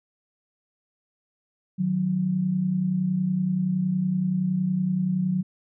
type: tone pair together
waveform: sine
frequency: 154.31 / 185 Hz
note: D#3 / F#3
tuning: -14 / 0 cents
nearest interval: minor third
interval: 314 cents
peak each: -29 / -22 dBFS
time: 1.78-5.43 s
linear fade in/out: 20 ms
effects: none